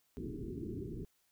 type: low-pass noise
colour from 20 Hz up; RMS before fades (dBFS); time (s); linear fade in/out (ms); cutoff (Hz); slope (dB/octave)
white; -42; 0.17-1.05; 0; 410; 96
effects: white hiss -75 dBFS RMS until 1.31 s